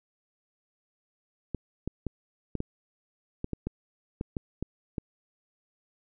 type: clicks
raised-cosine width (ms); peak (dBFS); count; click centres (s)
3; -18; 12; 1.547 / 1.876 / 2.067 / 2.553 / 2.604 / 3.444 / 3.533 / 3.67 / 4.211 / 4.368 / 4.626 / 4.982
effects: none